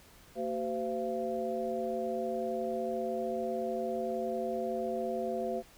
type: tone cluster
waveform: sine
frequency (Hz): 227.6 / 381.1 / 512 / 681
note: A#3 / G4 / C5 / F5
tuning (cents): -41 / -49 / -38 / -44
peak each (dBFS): -39 / -37 / -36 / -36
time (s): 0.35-5.63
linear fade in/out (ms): 50
effects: pink hiss -58 dBFS RMS until 5.77 s